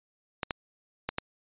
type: clicks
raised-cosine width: 0.3 ms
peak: -13 dBFS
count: 4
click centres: 0.432 / 0.508 / 1.09 / 1.184 s
effects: resampled to 8000 Hz